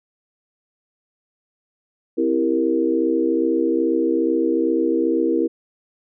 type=chord; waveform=sine; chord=C dominant seventh; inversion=none; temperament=equal; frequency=261.6 / 329.6 / 392 / 466.2 Hz; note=C4 / E4 / G4 / Bb4; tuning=0 / 0 / 0 / 0 cents; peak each=-24 / -19 / -25 / -22 dBFS; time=2.17-5.48 s; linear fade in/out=20 ms; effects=none